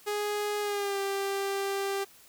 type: tone with pitch glide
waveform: sawtooth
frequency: 415.3 to 394.3 Hz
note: G#4 to G4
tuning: 0 to +10 cents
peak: -25 dBFS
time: 0.06-2.05 s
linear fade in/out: 20 ms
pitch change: -90 cents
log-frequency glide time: 0.61-0.99 s
effects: white hiss -56 dBFS RMS until 2.28 s